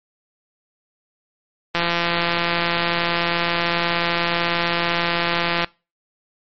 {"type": "click train", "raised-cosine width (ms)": 0.3, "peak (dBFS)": -4, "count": 667, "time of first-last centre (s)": [1.75, 5.645], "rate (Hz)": 171, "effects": ["noise-tail reverb RT60 0.3 s tail -24 dB re dry", "MP3 32 kbps"]}